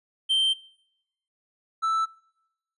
triangle tone pair in turn, 3130 / 1320.2 Hz, G7 / E6, -3 / +2 cents, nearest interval octave + minor third, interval 1495 cents, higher first, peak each -18 / -20 dBFS, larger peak first, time 0.29-0.54 / 1.82-2.06 s, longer first, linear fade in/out 20 ms, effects noise-tail reverb RT60 0.9 s tail -26 dB re dry + resampled to 24000 Hz

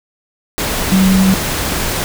sine tone in noise, 190 Hz, F#3, 46 cents sharp, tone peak -8 dBFS, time 0.92-1.34 s, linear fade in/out 0 ms, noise pink, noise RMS -18 dBFS, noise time 0.58-2.04 s, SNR +7 dB, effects none

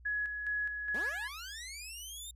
sine tone with tremolo, 1683 Hz, G#6, 23 cents sharp, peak -31 dBFS, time 0.05-1.28 s, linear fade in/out 10 ms, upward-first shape square, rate 2.4 Hz, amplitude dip 45%
15% pulse linear sweep, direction up, 173.3 to 3710 Hz, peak -36 dBFS, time 0.94-2.31 s, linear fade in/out 5 ms
effects added 60 Hz sine -53 dBFS peak until 2.35 s + resampled to 32000 Hz

